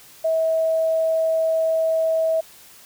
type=tone; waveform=sine; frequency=646 Hz; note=E5; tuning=35 cents flat; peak=-17 dBFS; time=0.24-2.41 s; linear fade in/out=10 ms; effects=white hiss -47 dBFS RMS until 2.85 s